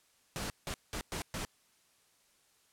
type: noise bursts at uneven times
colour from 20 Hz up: pink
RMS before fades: -38 dBFS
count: 5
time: 0.36-0.5 / 0.67-0.74 / 0.93-1.01 / 1.12-1.22 / 1.34-1.45 s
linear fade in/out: 0 ms
effects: white hiss -69 dBFS RMS until 2.72 s + low-pass 11000 Hz 12 dB/octave